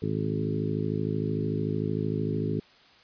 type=harmonic tone with a mistuned harmonic; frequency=53.3 Hz; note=G#1; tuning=46 cents sharp; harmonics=2 / 3 / 4 / 5 / 6 / 7 / 8; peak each=-33 / -31 / -34 / -34 / -38 / -35 / -35 dBFS; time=0.02-2.6 s; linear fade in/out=5 ms; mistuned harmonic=2; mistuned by=+17 cents; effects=white hiss -56 dBFS RMS until 3.03 s + resampled to 11025 Hz